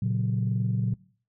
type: chord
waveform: sine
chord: F# major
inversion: first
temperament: equal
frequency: 116.54 / 138.59 / 185 Hz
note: A#2 / C#3 / F#3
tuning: 0 / 0 / 0 cents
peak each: -25 / -30 / -28 dBFS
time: 0.02-0.94 s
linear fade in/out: 5 ms
effects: noise-tail reverb RT60 0.5 s tail -22 dB re dry + tanh soft clip ceiling -16 dBFS